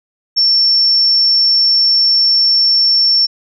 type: tone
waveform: sine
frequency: 5430 Hz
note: F8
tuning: 50 cents flat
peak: -8 dBFS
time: 0.36-3.27 s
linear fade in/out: 20 ms
effects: none